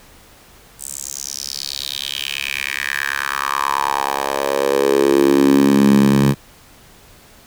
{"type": "tone with high-pass filter sweep", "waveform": "10% pulse", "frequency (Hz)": 69.3, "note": "C#2", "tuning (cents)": 0, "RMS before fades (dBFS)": -17, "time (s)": [0.78, 6.35], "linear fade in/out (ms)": 50, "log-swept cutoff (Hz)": [8500, 150], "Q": 4.2, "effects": ["pink hiss -46 dBFS RMS until 7.46 s"]}